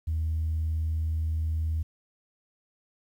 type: tone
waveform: sine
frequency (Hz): 79.7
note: D#2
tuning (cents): +42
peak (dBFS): -24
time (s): 0.07-1.83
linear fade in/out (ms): 10
effects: tanh soft clip ceiling -22 dBFS + 10-bit